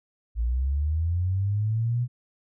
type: linear sweep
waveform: sine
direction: up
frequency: 54.7 to 124.3 Hz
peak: -22 dBFS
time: 0.35-2.08 s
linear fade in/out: 50 ms
effects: none